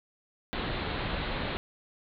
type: low-pass noise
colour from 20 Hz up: pink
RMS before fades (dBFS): -33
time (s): 0.53-1.57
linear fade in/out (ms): 0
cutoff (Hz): 4200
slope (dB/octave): 96
effects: none